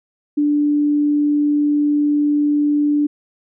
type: tone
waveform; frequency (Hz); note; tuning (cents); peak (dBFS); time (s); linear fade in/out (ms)
sine; 293.7; D4; 0; -13; 0.37-3.07; 10
effects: none